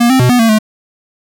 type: tone with pitch steps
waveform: square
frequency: 237.4 / 261.3 / 124.7 / 246.5 / 226.6 / 215.6 Hz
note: A#3 / C4 / B2 / B3 / A#3 / A3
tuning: +32 / -2 / +17 / -3 / -49 / -35 cents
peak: -7 dBFS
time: 0-0.588 s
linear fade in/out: 10 ms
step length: 98 ms
effects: none